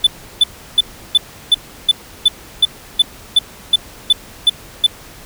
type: tone bursts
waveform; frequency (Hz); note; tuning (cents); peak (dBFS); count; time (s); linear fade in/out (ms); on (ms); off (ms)
triangle; 3500; A7; -10; -4; 14; 0.04-4.866; 5; 29; 340
effects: pink hiss -38 dBFS RMS until 5.25 s